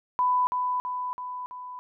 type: tone with echo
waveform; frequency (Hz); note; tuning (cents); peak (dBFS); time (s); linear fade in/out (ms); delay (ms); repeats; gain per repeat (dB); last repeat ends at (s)
sine; 997; B5; +16; -20; 0.19-0.47; 0; 330; 4; -4; 1.79
effects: none